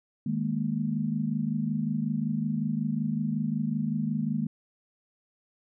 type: chord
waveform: sine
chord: D# suspended fourth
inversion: none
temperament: equal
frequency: 155.56 / 207.7 / 233.1 Hz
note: D#3 / G#3 / A#3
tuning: 0 / 0 / 0 cents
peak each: -31 / -30 / -30 dBFS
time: 0.26-4.47 s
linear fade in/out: 5 ms
effects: none